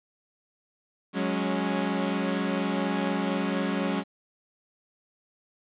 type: chord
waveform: sawtooth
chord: F# suspended second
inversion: none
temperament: equal with one note detuned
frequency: 183.51 / 207.7 / 277.2 Hz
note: F#3 / G#3 / C#4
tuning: -14 / 0 / 0 cents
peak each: -26 dBFS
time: 1.13-4.04 s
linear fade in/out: 50 ms
effects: resampled to 8000 Hz + 9-bit